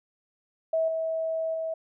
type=tone with level steps; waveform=sine; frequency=647 Hz; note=E5; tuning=32 cents flat; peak=-22 / -26 / -28 dBFS; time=0.73-1.74 s; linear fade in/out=5 ms; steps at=0.88 / 1.54 s; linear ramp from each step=2 ms; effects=none